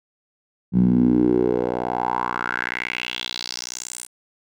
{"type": "tone with band-pass filter sweep", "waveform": "10% pulse", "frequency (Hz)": 61, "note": "B1", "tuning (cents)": -21, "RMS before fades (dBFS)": -22, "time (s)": [0.72, 4.08], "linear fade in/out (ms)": 50, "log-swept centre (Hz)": [170, 9500], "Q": 4.3, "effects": []}